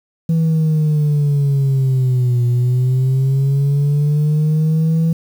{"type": "linear two-way sweep", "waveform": "sine", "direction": "down then up", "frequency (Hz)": [164.81, 120.6, 164.81], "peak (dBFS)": -9, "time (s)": [0.29, 5.13], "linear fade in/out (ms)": 5, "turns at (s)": 2.44, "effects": ["tanh soft clip ceiling -11 dBFS", "7-bit"]}